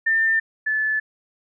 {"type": "tone pair in turn", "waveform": "sine", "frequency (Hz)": [1797, 1736.8], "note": ["A6", "A6"], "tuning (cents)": [36, -23], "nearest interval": "minor second", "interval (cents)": 59, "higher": "first", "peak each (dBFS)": [-16, -19], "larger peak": "first", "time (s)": [[0.06, 0.4], [0.66, 1]], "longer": "neither", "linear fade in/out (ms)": 10, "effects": []}